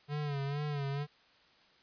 square tone with vibrato, 143.6 Hz, D3, 39 cents flat, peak -34 dBFS, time 0.08-1.07 s, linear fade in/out 50 ms, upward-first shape sine, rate 2.2 Hz, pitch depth 69 cents each way, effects white hiss -64 dBFS RMS until 1.82 s + resampled to 11025 Hz

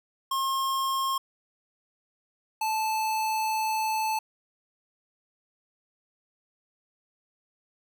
square tone pair in turn, 1073 / 874.1 Hz, C6 / A5, +43 / -12 cents, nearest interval major third, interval 355 cents, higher first, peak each -26 / -26 dBFS, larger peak neither, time 0.31-1.18 / 2.61-4.19 s, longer second, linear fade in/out 5 ms, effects none

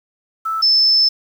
sine tone pair in turn, 1316 / 5264 Hz, E6 / E8, -3 / -3 cents, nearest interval 2 octaves, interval 2400 cents, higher second, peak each -18 / -10 dBFS, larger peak second, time 0.45-0.62 / 0.62-1.09 s, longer second, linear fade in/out 10 ms, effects 7-bit

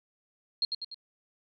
sine tone with echo, 4234 Hz, C8, 20 cents sharp, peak -24 dBFS, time 0.62-0.65 s, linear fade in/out 2 ms, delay 98 ms, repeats 3, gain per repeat -5 dB, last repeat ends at 0.944 s, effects none

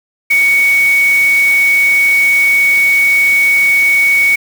sine tone in noise, 2233 Hz, C#7, 12 cents sharp, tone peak -7 dBFS, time 0.3-4.36 s, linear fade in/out 10 ms, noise white, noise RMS -25 dBFS, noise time 0.3-4.36 s, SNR +15 dB, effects none

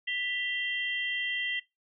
sine tone cluster, 1976 / 2751 / 3166 Hz, B6 / F7 / G7, 0 / -27 / +17 cents, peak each -32 / -35 / -34 dBFS, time 0.07-1.6 s, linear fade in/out 10 ms, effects noise-tail reverb RT60 0.2 s tail -20 dB re dry

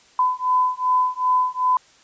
sine beating tone pair, 1007 / 1009.6 Hz, B5 / B5, +33 / +38 cents, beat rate 2.6 Hz, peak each -20 dBFS, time 0.19-1.77 s, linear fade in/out 2 ms, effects white hiss -53 dBFS RMS until 2.03 s + resampled to 16000 Hz

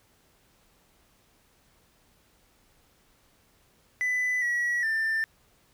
triangle tone with pitch steps, 1997 / 1926 / 1785 Hz, B6 / B6 / A6, +19 / -44 / +24 cents, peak -22 dBFS, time 4.01-5.24 s, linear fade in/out 0 ms, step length 410 ms, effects tanh soft clip ceiling -18 dBFS + pink hiss -64 dBFS RMS until 5.73 s

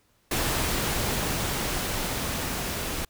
pink noise with level ramp, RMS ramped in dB -26 to -31 dBFS, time 0.31-3.05 s, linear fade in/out 5 ms, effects pink hiss -66 dBFS RMS until 3.09 s

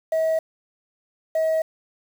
sine tone pair in turn, 642 / 639.2 Hz, E5 / D#5, -46 / +47 cents, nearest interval unison, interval 7 cents, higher first, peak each -16 dBFS, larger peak neither, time 0.12-0.39 / 1.35-1.62 s, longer neither, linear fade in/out 5 ms, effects tanh soft clip ceiling -17 dBFS + 7-bit

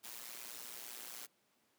white noise with amplitude modulation, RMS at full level -45 dBFS, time 0.03-1.27 s, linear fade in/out 20 ms, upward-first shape sine, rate 120 Hz, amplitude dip 85%, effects pink hiss -75 dBFS RMS until 1.78 s + high-pass 200 Hz 12 dB/octave

